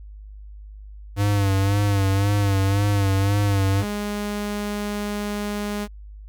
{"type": "tone with vibrato", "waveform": "square", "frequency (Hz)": 99.6, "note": "G2", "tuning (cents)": 28, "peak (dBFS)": -18, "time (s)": [1.16, 3.85], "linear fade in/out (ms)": 50, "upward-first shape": "sine", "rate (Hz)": 1.9, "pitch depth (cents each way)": 52}
{"type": "tone", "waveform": "sawtooth", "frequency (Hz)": 206.6, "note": "G#3", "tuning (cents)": -9, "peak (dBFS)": -21, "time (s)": [3.79, 5.88], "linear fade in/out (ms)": 50}
{"effects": ["added 51 Hz sine -37 dBFS peak until 6.28 s"]}